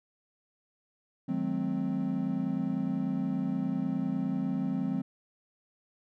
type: chord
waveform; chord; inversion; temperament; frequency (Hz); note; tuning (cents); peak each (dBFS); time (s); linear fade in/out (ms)
triangle; D# diminished seventh; none; equal with one note detuned; 155.56 / 185 / 215.2 / 261.6; D#3 / F#3 / A3 / C4; 0 / 0 / -38 / 0; -36 / -31 / -33 / -30; 1.28-5.02; 10
effects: none